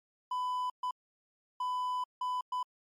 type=tone bursts at uneven times; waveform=triangle; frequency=1000 Hz; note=B5; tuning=21 cents sharp; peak=-29 dBFS; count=5; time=0.31-0.7 / 0.83-0.91 / 1.6-2.04 / 2.21-2.41 / 2.52-2.63 s; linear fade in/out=5 ms; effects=MP3 64 kbps